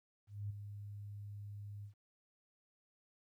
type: tone with ADSR envelope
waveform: sine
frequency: 102.4 Hz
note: G#2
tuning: 24 cents flat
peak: -37 dBFS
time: 0.27-1.94 s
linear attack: 230 ms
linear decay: 12 ms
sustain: -8 dB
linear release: 100 ms
effects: 13-bit